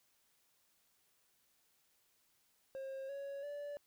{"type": "tone with pitch steps", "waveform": "triangle", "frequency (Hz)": [536, 557.2, 579.1], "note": ["C5", "C#5", "D5"], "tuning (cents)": [42, 9, -24], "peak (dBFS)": -40, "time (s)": [2.75, 3.77], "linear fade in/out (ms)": 0, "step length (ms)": 340, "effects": ["white hiss -75 dBFS RMS until 3.86 s"]}